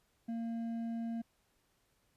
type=tone with hard clipping; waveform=triangle; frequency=230 Hz; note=A#3; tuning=23 cents flat; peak=-37 dBFS; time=0.28-1.22 s; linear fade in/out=10 ms; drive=8 dB; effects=pink hiss -75 dBFS RMS until 2.16 s + resampled to 32000 Hz